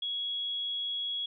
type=tone; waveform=sine; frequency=3335 Hz; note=G#7; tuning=7 cents sharp; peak=-31 dBFS; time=0.02-1.26 s; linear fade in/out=5 ms; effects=none